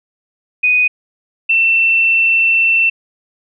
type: tone pair in turn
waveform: sine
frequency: 2489 / 2686 Hz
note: D#7 / E7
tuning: 0 / +32 cents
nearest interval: minor second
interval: 132 cents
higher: second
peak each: -9 dBFS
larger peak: neither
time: 0.63-0.88 / 1.49-2.9 s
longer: second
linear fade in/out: 10 ms
effects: none